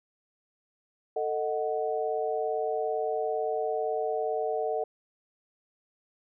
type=chord; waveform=sine; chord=D# diminished; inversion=second; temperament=equal with one note detuned; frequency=444.9 / 622.3 / 740 Hz; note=A4 / D#5 / F#5; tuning=+19 / 0 / 0 cents; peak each=-30 / -32 / -32 dBFS; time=1.16-4.84 s; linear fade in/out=5 ms; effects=none